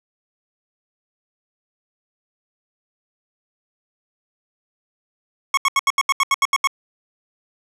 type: tone bursts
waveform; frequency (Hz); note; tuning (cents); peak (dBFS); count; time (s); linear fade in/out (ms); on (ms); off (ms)
25% pulse; 1100; C#6; -14; -10; 11; 5.54-6.673; 2; 33; 77
effects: low-pass 10000 Hz 12 dB/octave